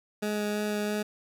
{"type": "tone with vibrato", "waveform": "20% pulse", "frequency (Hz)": 209.3, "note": "G#3", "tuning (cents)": 14, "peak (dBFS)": -23, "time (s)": [0.22, 1.03], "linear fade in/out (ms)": 10, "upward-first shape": "sine", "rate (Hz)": 3, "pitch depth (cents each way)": 9, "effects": []}